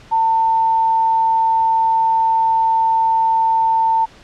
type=tone; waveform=sine; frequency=900 Hz; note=A5; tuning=39 cents sharp; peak=-12 dBFS; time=0.11-4.06 s; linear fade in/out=20 ms; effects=pink hiss -44 dBFS RMS until 4.23 s + low-pass 5000 Hz 12 dB/octave